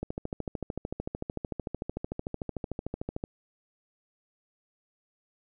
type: click train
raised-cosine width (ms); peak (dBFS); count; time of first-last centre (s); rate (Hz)
2; -19; 44; 0.03-3.239; 13.4
effects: none